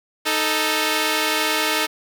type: tone pair together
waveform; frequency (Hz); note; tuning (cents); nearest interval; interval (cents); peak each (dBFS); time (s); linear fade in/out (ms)
5% pulse; 311.1 / 440; D#4 / A4; 0 / 0; tritone; 600; -10; 0.25-1.87; 20
effects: none